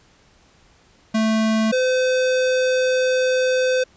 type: tone pair in turn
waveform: square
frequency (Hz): 220 / 511.6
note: A3 / C5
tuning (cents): 0 / -39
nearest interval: octave + minor third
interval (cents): 1461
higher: second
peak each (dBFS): -17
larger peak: neither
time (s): 1.14-1.72 / 1.72-3.84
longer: second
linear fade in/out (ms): 10
effects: pink hiss -55 dBFS RMS until 3.96 s + resampled to 16000 Hz